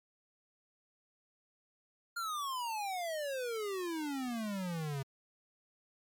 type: exponential sweep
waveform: square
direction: down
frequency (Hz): 1418 to 133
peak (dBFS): -36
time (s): 2.16-5.03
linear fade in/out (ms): 10
effects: MP3 96 kbps